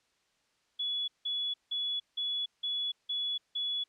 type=tone bursts; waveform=sine; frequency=3400 Hz; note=G#7; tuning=40 cents sharp; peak=-30 dBFS; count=7; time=0.79-3.84 s; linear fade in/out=10 ms; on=290 ms; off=170 ms; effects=white hiss -73 dBFS RMS until 3.88 s + low-pass 6000 Hz 12 dB/octave